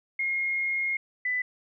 sine tone pair in turn, 2145 / 1996.3 Hz, C7 / B6, +42 / +18 cents, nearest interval minor second, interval 124 cents, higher first, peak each -25 dBFS, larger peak neither, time 0.19-0.97 / 1.25-1.42 s, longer first, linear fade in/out 5 ms, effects none

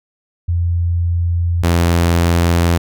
sine / sawtooth tone pair in turn, 86 / 85.31 Hz, F2 / F2, -26 / -40 cents, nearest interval unison, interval 14 cents, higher first, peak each -13 / -7 dBFS, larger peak second, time 0.48-1.63 / 1.63-2.78 s, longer neither, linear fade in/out 10 ms, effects none

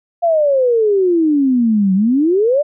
sine exponential two-way sweep, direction down then up, 699 to 185 to 611 Hz, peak -10 dBFS, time 0.22-2.63 s, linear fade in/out 20 ms, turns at 1.94 s, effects none

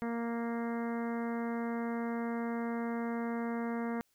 harmonic tone, 233.1 Hz, A#3, in tune, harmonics 1 / 2 / 3 / 4 / 5 / 6 / 7 / 8 / 9, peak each -34 / -40 / -44 / -46 / -48 / -50 / -51 / -52 / -53 dBFS, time 0.02-4.01 s, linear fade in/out 0 ms, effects white hiss -74 dBFS RMS until 4.14 s

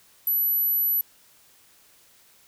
sine tone, 11840 Hz, F#9, in tune, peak -20 dBFS, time 0.27-1.01 s, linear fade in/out 2 ms, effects white hiss -57 dBFS RMS until 2.47 s

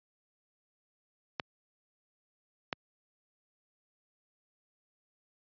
clicks, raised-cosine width 0.3 ms, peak -15 dBFS, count 2, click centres 1.398 / 2.728 s, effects high-pass 100 Hz 12 dB/octave + resampled to 11025 Hz

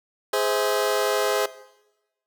sawtooth chord, Ab augmented, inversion none, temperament just, 415.3 / 519.1 / 648.9 Hz, Ab4 / C5 / E5, 0 / -14 / -27 cents, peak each -20 / -21 / -24 dBFS, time 0.33-1.46 s, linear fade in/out 5 ms, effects noise-tail reverb RT60 1.0 s tail -18 dB re dry

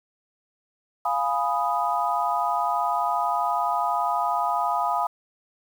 sine chord, F half-diminished seventh, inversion none, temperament equal, 698.5 / 830.6 / 987.8 / 1244.5 Hz, F5 / Ab5 / Cb6 / Eb6, 0 / 0 / 0 / 0 cents, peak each -27 dBFS, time 1.05-5.07 s, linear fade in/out 5 ms, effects 8-bit

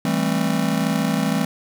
square chord, A minor seventh, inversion second, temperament just, 165 / 198 / 220 / 264 Hz, E3 / G3 / A3 / C4, +2 / +18 / 0 / +16 cents, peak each -25 dBFS, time 0.05-1.45 s, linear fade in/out 2 ms, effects none

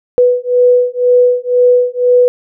sine beating tone pair, 492.7 / 494.7 Hz, B4 / B4, -4 / +3 cents, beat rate 2 Hz, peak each -10 dBFS, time 0.18-2.28 s, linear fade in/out 0 ms, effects none

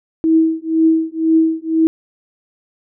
sine tone with tremolo, 322.5 Hz, E4, 38 cents flat, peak -7 dBFS, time 0.24-1.87 s, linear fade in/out 0 ms, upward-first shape triangle, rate 2 Hz, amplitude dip 100%, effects none

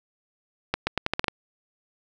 accelerating click train, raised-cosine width 0.3 ms, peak -7 dBFS, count 8, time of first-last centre 0.74-1.282 s, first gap 130 ms, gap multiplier 0.82, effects none

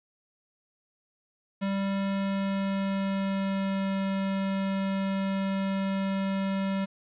square tone with pitch glide, 196 to 194.08 Hz, G3 to G3, 0 to -17 cents, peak -27 dBFS, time 1.61-6.86 s, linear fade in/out 20 ms, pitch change -17 cents, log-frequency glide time 2.09-3.96 s, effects resampled to 8000 Hz + 9-bit

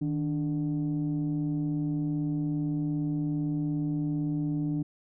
sine tone pair together, 155.56 / 293.1 Hz, D#3 / D4, 0 / -3 cents, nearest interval major seventh, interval 1097 cents, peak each -28 dBFS, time 0.01-4.83 s, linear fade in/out 10 ms, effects tanh soft clip ceiling -22 dBFS

